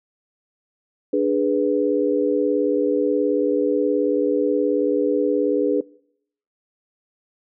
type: chord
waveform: sine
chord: G# diminished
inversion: second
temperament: equal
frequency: 293.7 / 415.3 / 493.9 Hz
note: D4 / G#4 / B4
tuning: 0 / 0 / 0 cents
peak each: -21 dBFS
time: 1.13-5.81 s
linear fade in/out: 5 ms
effects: noise-tail reverb RT60 0.7 s tail -23 dB re dry